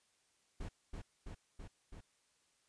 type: noise with echo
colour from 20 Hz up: brown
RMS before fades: -42 dBFS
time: 0.6-0.69 s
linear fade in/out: 10 ms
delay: 330 ms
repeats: 4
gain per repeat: -2 dB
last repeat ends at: 2.01 s
effects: white hiss -75 dBFS RMS until 2.68 s + resampled to 22050 Hz